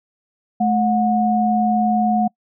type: tone pair together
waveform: sine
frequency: 216.1 / 727 Hz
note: A3 / F#5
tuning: -31 / -31 cents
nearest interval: octave + major sixth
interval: 2100 cents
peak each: -17 dBFS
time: 0.6-2.28 s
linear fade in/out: 10 ms
effects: noise-tail reverb RT60 0.1 s tail -26 dB re dry